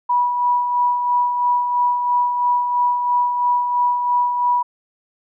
sine tone with tremolo, 976 Hz, B5, 21 cents flat, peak -13 dBFS, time 0.09-4.63 s, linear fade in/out 10 ms, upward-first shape sine, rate 3 Hz, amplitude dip 45%, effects none

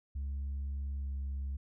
sine tone with pitch glide, 69.3 to 68.42 Hz, C#2 to C#2, 0 to -22 cents, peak -32 dBFS, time 0.15-1.57 s, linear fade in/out 10 ms, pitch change -22 cents, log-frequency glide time 0.99-1.08 s, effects tanh soft clip ceiling -33 dBFS

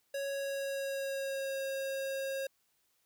square tone with pitch glide, 554.4 to 540.8 Hz, C#5 to C#5, 0 to -43 cents, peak -35 dBFS, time 0.14-2.47 s, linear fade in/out 5 ms, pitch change -43 cents, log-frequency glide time 0.29-1.62 s, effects white hiss -75 dBFS RMS until 3.05 s

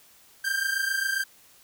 45% pulse tone pair together, 1568 / 1595.4 Hz, G6 / G6, 0 / +30 cents, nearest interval unison, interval 30 cents, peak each -28 dBFS, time 0.44-1.24 s, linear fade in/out 10 ms, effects white hiss -56 dBFS RMS until 1.63 s

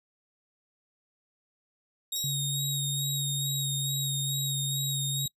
20% pulse tone with vibrato, 3756 Hz, A#7, 12 cents sharp, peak -24 dBFS, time 2.12-5.28 s, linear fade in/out 5 ms, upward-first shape sine, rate 2.3 Hz, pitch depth 29 cents each way
sawtooth tone with exponential decay, 5588 Hz, F8, in tune, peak -32 dBFS, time 2.16-2.42 s, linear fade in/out 1 ms, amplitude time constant 55 ms
sine tone with pitch glide, 140 to 137.91 Hz, C#3 to C#3, +18 to -9 cents, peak -31 dBFS, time 2.24-5.26 s, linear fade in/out 2 ms, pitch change -27 cents, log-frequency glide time 3.29-3.64 s
effects noise-tail reverb RT60 0.1 s tail -25 dB re dry

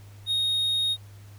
triangle tone, 3729 Hz, A#7, in tune, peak -21 dBFS, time 0.26-0.97 s, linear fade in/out 50 ms, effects added 101 Hz sine -44 dBFS peak until 1.38 s + pink hiss -56 dBFS RMS until 1.38 s

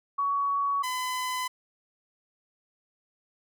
sine / sawtooth tone pair in turn, 1124 / 1010.9 Hz, C#6 / B5, +24 / +40 cents, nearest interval major second, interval 184 cents, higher first, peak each -24 / -25 dBFS, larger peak first, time 0.18-0.83 / 0.83-1.48 s, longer neither, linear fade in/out 10 ms, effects none

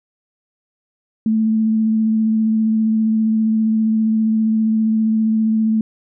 sine tone with vibrato, 220 Hz, A3, in tune, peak -13 dBFS, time 1.26-5.81 s, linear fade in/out 2 ms, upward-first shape sine, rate 15 Hz, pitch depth 15 cents each way, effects none

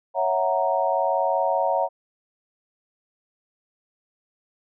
sine chord, F# dominant seventh, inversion second, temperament equal, 554.4 / 659.3 / 740 / 932.3 Hz, C#5 / E5 / F#5 / A#5, 0 / 0 / 0 / 0 cents, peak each -25 dBFS, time 0.14-1.89 s, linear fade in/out 50 ms, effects none

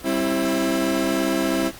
30% pulse chord, C major, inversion second, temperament equal with one note detuned, 196 / 266.5 / 329.6 Hz, G3 / C4 / E4, 0 / +32 / 0 cents, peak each -25 / -21 / -20 dBFS, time 0.03-1.72 s, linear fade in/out 50 ms, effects pink hiss -41 dBFS RMS until 1.79 s + Opus 48 kbps

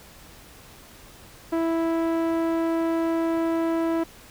sawtooth tone with low-pass filter, 329.6 Hz, E4, in tune, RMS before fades -24 dBFS, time 1.52-4.04 s, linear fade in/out 10 ms, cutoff 1300 Hz, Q 0.57, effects pink hiss -48 dBFS RMS until 4.3 s

